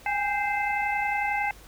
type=tone cluster; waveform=sine; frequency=792 / 823 / 1563 / 2079 / 2615 Hz; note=G5 / G#5 / G6 / C7 / E7; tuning=+18 / -16 / -6 / -12 / -15 cents; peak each=-36 / -27 / -34 / -29 / -35 dBFS; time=0.06-1.51 s; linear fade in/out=2 ms; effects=added 50 Hz sine -51 dBFS peak until 1.67 s + pink hiss -51 dBFS RMS until 1.67 s